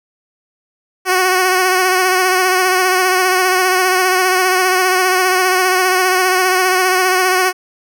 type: tone with vibrato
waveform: 10% pulse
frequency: 370 Hz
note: F#4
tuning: in tune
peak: -3 dBFS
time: 1.05-7.53 s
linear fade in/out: 50 ms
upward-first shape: sine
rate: 15 Hz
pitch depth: 34 cents each way
effects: none